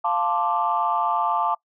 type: chord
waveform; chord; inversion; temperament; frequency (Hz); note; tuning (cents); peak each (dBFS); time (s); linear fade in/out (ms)
sine; D minor seventh; first; equal; 698.5 / 880 / 1046.5 / 1174.7; F5 / A5 / C6 / D6; 0 / 0 / 0 / 0; -26 / -23 / -28 / -24; 0.04-1.55; 10
effects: noise-tail reverb RT60 0.1 s tail -23 dB re dry + tanh soft clip ceiling -10 dBFS